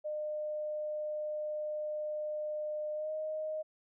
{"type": "tone with pitch glide", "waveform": "sine", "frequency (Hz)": [606, 621.2], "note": ["D#5", "D#5"], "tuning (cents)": [-46, -3], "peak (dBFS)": -34, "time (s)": [0.04, 3.63], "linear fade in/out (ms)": 20, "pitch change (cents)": 43, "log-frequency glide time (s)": [2.94, 3.11], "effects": []}